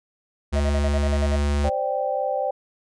square tone, 72.2 Hz, D2, 29 cents flat, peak -20 dBFS, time 0.52-1.7 s, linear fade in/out 20 ms
triangle tone bursts, 634 Hz, D#5, 32 cents sharp, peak -23 dBFS, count 9, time 0.55-1.364 s, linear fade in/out 10 ms, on 54 ms, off 41 ms
sine chord, C suspended second, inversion none, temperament equal, 523.3 / 587.3 / 784 Hz, C5 / D5 / G5, 0 / 0 / 0 cents, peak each -26 dBFS, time 1.64-2.51 s, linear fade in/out 5 ms
effects resampled to 22050 Hz

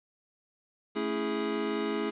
square chord, A major seventh, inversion none, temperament equal, 220 / 277.2 / 329.6 / 415.3 Hz, A3 / C#4 / E4 / G#4, 0 / 0 / 0 / 0 cents, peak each -36 / -38 / -36 / -33 dBFS, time 0.95-2.11 s, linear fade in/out 20 ms, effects resampled to 8000 Hz + 9-bit

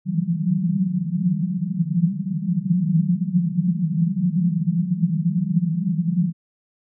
pink band-pass noise, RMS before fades -21 dBFS, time 0.05-6.33 s, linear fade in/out 50 ms, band 160 to 190 Hz, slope 96 dB/octave, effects none

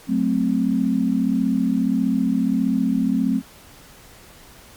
sine chord, F# diminished, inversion none, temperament equal, 185 / 220 / 261.6 Hz, F#3 / A3 / C4, 0 / 0 / 0 cents, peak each -23 / -21 / -20 dBFS, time 0.07-3.42 s, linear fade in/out 50 ms, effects pink hiss -46 dBFS RMS until 4.76 s + MP3 96 kbps

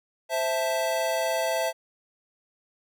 square chord, A minor, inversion first, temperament equal, 523.3 / 659.3 / 880 Hz, C5 / E5 / A5, 0 / 0 / 0 cents, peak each -31 / -27 / -32 dBFS, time 0.29-1.73 s, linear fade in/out 50 ms, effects none

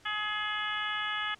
harmonic tone, 422.1 Hz, G#4, 28 cents sharp, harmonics 2 / 3 / 4 / 5 / 6 / 7 / 8, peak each -42 / -36 / -35 / -39 / -45 / -38 / -41 dBFS, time 0.05-1.35 s, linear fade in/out 10 ms, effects pink hiss -60 dBFS RMS until 1.39 s + low-pass 8000 Hz 12 dB/octave

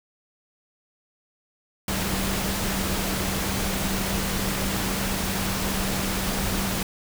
sine tone in noise, 193 Hz, G3, 27 cents flat, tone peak -30 dBFS, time 1.88-6.83 s, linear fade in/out 2 ms, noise pink, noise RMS -27 dBFS, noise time 1.88-6.83 s, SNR -6 dB, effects none

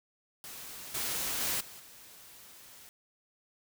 white noise with level steps, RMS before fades -45 / -34 / -32 / -49 / -53 dBFS, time 0.44-2.89 s, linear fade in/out 0 ms, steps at 0.94 / 1.4 / 1.6 / 1.79 s, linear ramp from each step 10 ms, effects none

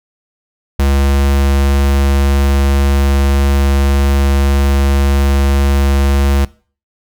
square tone, 69.3 Hz, C#2, in tune, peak -10 dBFS, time 0.79-6.45 s, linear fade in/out 5 ms, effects noise-tail reverb RT60 0.4 s tail -20 dB re dry

